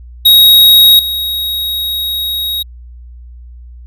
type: tone with level steps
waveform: square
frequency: 3787 Hz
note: A#7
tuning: 27 cents sharp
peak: -3 / -15 dBFS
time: 0.25-2.63 s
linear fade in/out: 10 ms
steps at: 0.99 s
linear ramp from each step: 2 ms
effects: added 60 Hz sine -30 dBFS peak until 3.86 s